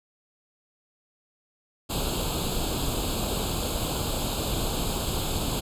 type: noise with comb filter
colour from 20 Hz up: pink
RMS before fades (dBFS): -28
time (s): 1.89-5.61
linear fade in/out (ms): 20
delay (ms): 0.26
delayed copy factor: +0.9
effects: resampled to 32000 Hz